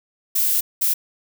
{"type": "noise bursts at uneven times", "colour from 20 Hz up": "violet", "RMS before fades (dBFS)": -19, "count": 2, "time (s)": [[0.35, 0.61], [0.81, 0.94]], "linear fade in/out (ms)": 10, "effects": []}